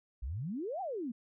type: exponential two-way sweep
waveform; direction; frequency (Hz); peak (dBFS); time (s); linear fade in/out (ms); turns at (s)
sine; up then down; 53.7 to 807 to 218.4; -35; 0.22-1.12; 10; 0.81
effects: none